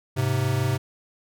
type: tone pair together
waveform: square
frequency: 104.7 / 130.81 Hz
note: G#2 / C3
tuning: +15 / 0 cents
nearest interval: major third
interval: 385 cents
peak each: -26 / -24 dBFS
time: 0.16-0.78 s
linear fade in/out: 20 ms
effects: none